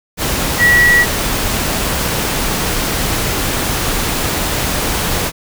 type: tone in noise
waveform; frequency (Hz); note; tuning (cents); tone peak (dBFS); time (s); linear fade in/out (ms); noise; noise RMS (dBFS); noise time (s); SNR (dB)
sine; 1932; B6; -39; -7; 0.58-1.06; 50; pink; -17; 0.17-5.32; +7
effects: none